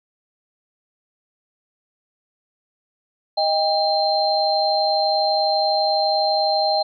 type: tone cluster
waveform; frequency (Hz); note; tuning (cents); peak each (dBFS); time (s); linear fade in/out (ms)
sine; 625 / 797 / 4152; D#5 / G5 / C8; +8 / +28 / -14; -21 / -20 / -22; 3.37-6.83; 10
effects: none